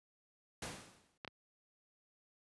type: noise with exponential decay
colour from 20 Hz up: pink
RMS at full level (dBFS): -40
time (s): 0.62-1.18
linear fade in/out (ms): 5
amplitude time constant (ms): 120
type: clicks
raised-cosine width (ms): 0.3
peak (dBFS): -28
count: 2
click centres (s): 1.248 / 1.277
effects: high-pass 80 Hz 12 dB/octave + resampled to 24000 Hz